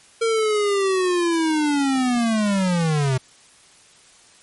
square linear sweep, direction down, 460 to 126.1 Hz, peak -18 dBFS, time 0.21-3.18 s, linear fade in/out 10 ms, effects white hiss -51 dBFS RMS until 4.42 s + MP3 48 kbps

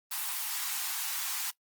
white high-pass noise, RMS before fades -34 dBFS, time 0.11-1.51 s, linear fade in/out 10 ms, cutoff 750 Hz, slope 96 dB/octave, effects noise-tail reverb RT60 0.1 s tail -21 dB re dry + Opus 24 kbps

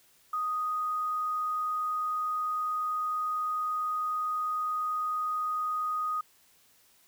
sine tone with quantisation, 1244.5 Hz, D#6, in tune, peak -28 dBFS, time 0.33-6.21 s, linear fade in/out 5 ms, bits 9, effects white hiss -63 dBFS RMS until 7.07 s

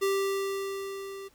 square tone with level ramp, 392 Hz, G4, in tune, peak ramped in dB -24 to -40 dBFS, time 0.01-1.29 s, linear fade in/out 20 ms, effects pink hiss -63 dBFS RMS until 1.34 s

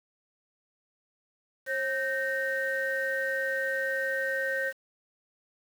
sine tone cluster, 538 / 1551 / 1851 Hz, C5 / G6 / A#6, +48 / -19 / -13 cents, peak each -31 dBFS, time 1.66-4.73 s, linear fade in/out 50 ms, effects tanh soft clip ceiling -19 dBFS + 8-bit

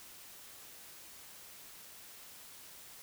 silence, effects white hiss -53 dBFS RMS until 3.02 s

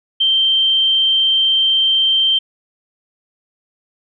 sine tone, 3136 Hz, G7, in tune, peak -11 dBFS, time 0.2-2.39 s, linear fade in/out 10 ms, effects none

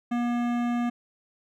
sine tone with hard clipping, 239.8 Hz, A#3, 49 cents sharp, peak -26 dBFS, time 0.11-0.9 s, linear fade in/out 10 ms, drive 16 dB, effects none

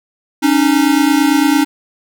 square tone pair together, 277.2 / 306.1 Hz, C#4 / D#4, 0 / -28 cents, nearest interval major second, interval 172 cents, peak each -13 dBFS, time 0.42-1.65 s, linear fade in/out 20 ms, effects none

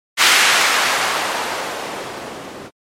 violet noise with low-pass filter sweep, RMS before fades -18 dBFS, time 0.17-2.71 s, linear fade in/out 50 ms, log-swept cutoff 2000 to 300 Hz, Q 0.81, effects MP3 64 kbps

